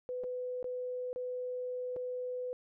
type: tone with dropouts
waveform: sine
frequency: 500 Hz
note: B4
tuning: 21 cents sharp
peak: -35 dBFS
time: 0.09-2.53 s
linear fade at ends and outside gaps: 0 ms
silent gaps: 0.236-0.241 / 0.628-0.643 / 1.13-1.16 / 1.962-1.966 s
effects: none